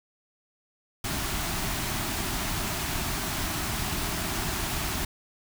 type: band-stop noise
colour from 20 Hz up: pink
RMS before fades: -30 dBFS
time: 1.04-5.05 s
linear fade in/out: 5 ms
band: 410 to 600 Hz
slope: 96 dB/octave
effects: none